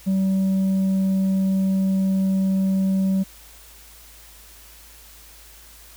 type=tone with tanh clipping; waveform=sine; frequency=191.5 Hz; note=G3; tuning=40 cents flat; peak=-18 dBFS; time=0.06-3.24 s; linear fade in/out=20 ms; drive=3 dB; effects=added 54 Hz sine -49 dBFS peak until 5.96 s + white hiss -47 dBFS RMS until 5.96 s